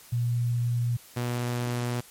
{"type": "tone pair in turn", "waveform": ["sine", "sawtooth"], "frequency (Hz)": [120, 121.39], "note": ["B2", "B2"], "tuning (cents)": [-49, -29], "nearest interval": "unison", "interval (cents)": 20, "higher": "second", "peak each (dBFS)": -23, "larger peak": "neither", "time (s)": [[0.12, 0.97], [1.16, 2.01]], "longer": "neither", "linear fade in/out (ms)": 10, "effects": ["white hiss -51 dBFS RMS until 2.1 s", "MP3 64 kbps"]}